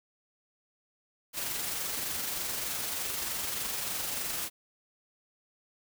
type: noise with amplitude modulation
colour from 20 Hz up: white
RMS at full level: -33 dBFS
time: 1.33-4.5 s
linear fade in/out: 50 ms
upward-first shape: sine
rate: 23.3 Hz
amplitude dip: 30%
effects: none